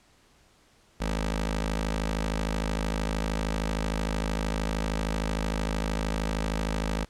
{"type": "tone with notch filter", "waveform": "15% pulse", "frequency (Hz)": 53.1, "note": "G#1", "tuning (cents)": 39, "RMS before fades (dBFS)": -29, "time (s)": [1, 7.05], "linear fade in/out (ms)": 10, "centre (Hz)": 110, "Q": 0.87, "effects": ["pink hiss -61 dBFS RMS until 7.09 s", "low-pass 9000 Hz 12 dB/octave"]}